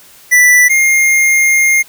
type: tone pair in turn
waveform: square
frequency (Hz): 1975.5 / 2125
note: B6 / C7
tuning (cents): 0 / +26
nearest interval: minor second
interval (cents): 126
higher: second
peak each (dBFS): -5 / -8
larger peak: first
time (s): 0.31-0.69 / 0.69-1.83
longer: second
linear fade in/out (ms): 20
effects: white hiss -41 dBFS RMS until 1.88 s